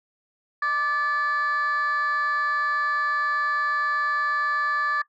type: tone pair together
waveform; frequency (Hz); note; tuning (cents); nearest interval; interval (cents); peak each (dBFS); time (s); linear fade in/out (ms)
sine; 1175 / 1733.3; D6 / A6; +1 / -26; perfect fifth; 673; -22; 0.62-5.02; 5
effects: noise-tail reverb RT60 0.1 s tail -19 dB re dry + tanh soft clip ceiling -18 dBFS